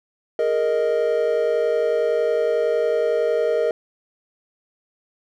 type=chord; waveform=triangle; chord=Ab suspended second; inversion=none; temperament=equal; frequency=415.3 / 466.2 / 622.3 Hz; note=Ab4 / Bb4 / Eb5; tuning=0 / 0 / 0 cents; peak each=-24 / -18 / -20 dBFS; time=0.39-3.71 s; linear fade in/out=2 ms; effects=none